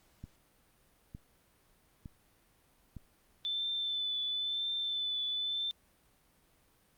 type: click train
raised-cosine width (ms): 5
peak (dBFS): -32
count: 4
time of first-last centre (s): 0.24-2.967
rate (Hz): 1.1
type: tone with vibrato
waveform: sine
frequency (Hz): 3520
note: A7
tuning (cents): 0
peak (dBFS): -32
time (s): 3.45-5.71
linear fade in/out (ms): 0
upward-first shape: triangle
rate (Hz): 0.98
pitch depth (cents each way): 28
effects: pink hiss -68 dBFS RMS until 6.97 s + Opus 48 kbps